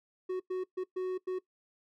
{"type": "tone bursts at uneven times", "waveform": "triangle", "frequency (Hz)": 370, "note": "F#4", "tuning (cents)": 0, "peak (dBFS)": -29, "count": 5, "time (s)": [[0.29, 0.4], [0.5, 0.64], [0.77, 0.84], [0.96, 1.18], [1.27, 1.39]], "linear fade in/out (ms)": 10, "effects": ["noise-tail reverb RT60 0.1 s tail -19 dB re dry"]}